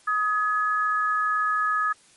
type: tone pair together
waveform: sine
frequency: 1259 / 1693.2 Hz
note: D#6 / G#6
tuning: +20 / +33 cents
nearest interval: perfect fourth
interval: 513 cents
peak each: -22 / -26 dBFS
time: 0.07-1.93 s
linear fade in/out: 10 ms
effects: white hiss -56 dBFS RMS until 2.16 s + MP3 48 kbps